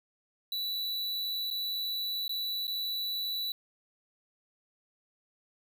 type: tone with dropouts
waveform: square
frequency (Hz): 3951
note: B7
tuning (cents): 0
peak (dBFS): -32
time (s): 0.52-3.52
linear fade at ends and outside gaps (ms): 2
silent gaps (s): 1.503-1.51 / 2.28-2.293 / 2.67-2.678
effects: none